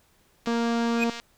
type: click train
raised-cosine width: 0.2 ms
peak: -20 dBFS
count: 174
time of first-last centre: 0.46-1.199 s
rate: 234 Hz
type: harmonic tone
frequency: 233.1 Hz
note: A#3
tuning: in tune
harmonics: 1 / 2 / 3 / 4 / 5 / 6 / 7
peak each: -24 / -30 / -34 / -36 / -38 / -40 / -41 dBFS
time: 0.47-1.1 s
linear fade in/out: 2 ms
type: tone with exponential growth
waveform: triangle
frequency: 2489 Hz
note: D#7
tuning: in tune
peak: -18 dBFS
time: 0.95-1.04 s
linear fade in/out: 5 ms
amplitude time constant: 19 ms
effects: pink hiss -63 dBFS RMS until 1.37 s